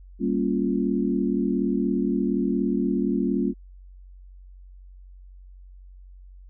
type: chord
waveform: sine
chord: G half-diminished seventh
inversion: none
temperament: equal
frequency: 196 / 233.1 / 277.2 / 349.2 Hz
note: G3 / Bb3 / Db4 / F4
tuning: 0 / 0 / 0 / 0 cents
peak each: -26 / -26 / -26 / -28 dBFS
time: 0.19-3.54 s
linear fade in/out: 50 ms
effects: added 46 Hz sine -43 dBFS peak until 6.49 s